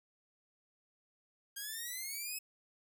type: exponential sweep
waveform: 5% pulse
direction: up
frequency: 1603 to 2593 Hz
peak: -30 dBFS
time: 1.56-2.39 s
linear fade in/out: 10 ms
effects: none